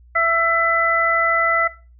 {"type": "harmonic tone", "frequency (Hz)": 667, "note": "E5", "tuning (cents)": 20, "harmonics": [1, 2, 3], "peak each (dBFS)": [-22, -18, -18], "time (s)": [0.15, 1.68], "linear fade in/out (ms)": 10, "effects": ["noise-tail reverb RT60 0.3 s tail -17 dB re dry", "added 60 Hz sine -45 dBFS peak until 1.99 s"]}